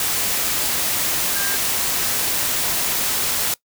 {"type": "tone in noise", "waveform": "sine", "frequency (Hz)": 1600, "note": "G6", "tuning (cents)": 35, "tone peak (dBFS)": -28, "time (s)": [1.35, 1.56], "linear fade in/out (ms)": 2, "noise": "white", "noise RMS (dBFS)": -21, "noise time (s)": [0, 3.54], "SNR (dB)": -10, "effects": ["noise-tail reverb RT60 0.1 s tail -21 dB re dry"]}